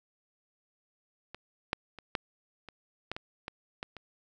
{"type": "clicks", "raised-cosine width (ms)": 0.3, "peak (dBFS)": [-26, -12, -29, -13, -29, -18, -22, -21, -20, -28], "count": 10, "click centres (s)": [1.346, 1.731, 1.987, 2.152, 2.687, 3.116, 3.165, 3.481, 3.829, 3.967], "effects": []}